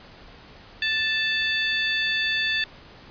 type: harmonic tone with a mistuned harmonic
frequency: 880 Hz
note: A5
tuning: in tune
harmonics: 2 / 3 / 4 / 5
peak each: -25 / -28 / -27 / -32 dBFS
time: 0.82-2.64 s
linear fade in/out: 2 ms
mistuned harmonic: 5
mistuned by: +40 cents
effects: pink hiss -47 dBFS RMS until 3.1 s + resampled to 11025 Hz